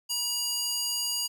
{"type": "tone with high-pass filter", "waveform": "square", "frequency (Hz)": 959, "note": "A#5", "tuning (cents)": 49, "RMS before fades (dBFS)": -30, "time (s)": [0.09, 1.28], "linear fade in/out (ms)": 20, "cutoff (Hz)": 4600, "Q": 1.4, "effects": []}